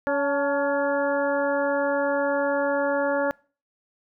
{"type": "harmonic tone with a mistuned harmonic", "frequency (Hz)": 281.5, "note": "C#4", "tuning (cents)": 27, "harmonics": [1, 2, 3, 4, 5, 6], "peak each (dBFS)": [-29, -23, -30, -35, -31, -32], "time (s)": [0.07, 3.31], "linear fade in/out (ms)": 0, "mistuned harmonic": 3, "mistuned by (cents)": 57, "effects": ["noise-tail reverb RT60 0.4 s tail -25 dB re dry"]}